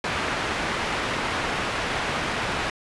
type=low-pass noise; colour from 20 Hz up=white; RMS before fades=-27 dBFS; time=0.04-2.7 s; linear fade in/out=2 ms; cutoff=2100 Hz; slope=12 dB/octave; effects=resampled to 24000 Hz